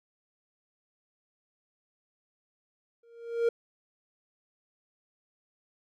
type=tone with exponential growth; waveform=triangle; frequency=466.2 Hz; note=A#4; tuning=in tune; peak=-18 dBFS; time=3.03-3.49 s; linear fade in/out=5 ms; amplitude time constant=100 ms; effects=none